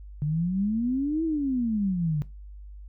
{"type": "exponential two-way sweep", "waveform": "sine", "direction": "up then down", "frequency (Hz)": [144.1, 330.9, 144.1], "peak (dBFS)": -23, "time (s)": [0.22, 2.22], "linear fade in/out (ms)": 0, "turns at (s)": 1.24, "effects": ["noise-tail reverb RT60 0.2 s tail -17 dB re dry", "added 50 Hz sine -40 dBFS peak until 2.88 s"]}